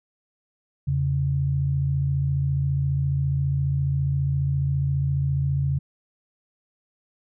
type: tone pair together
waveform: sine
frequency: 83.4 / 138.05 Hz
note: E2 / C#3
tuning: +21 / -7 cents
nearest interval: major sixth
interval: 872 cents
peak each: -27 / -21 dBFS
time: 0.87-5.79 s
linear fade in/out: 10 ms
effects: none